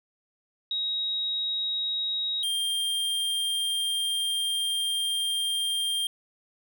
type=tone pair in turn; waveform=sine / square; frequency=3798 / 3194 Hz; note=A#7 / G7; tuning=+32 / +32 cents; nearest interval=minor third; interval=300 cents; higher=first; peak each=-26 dBFS; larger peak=neither; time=0.71-2.43 / 2.43-6.07 s; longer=second; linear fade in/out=2 ms; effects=none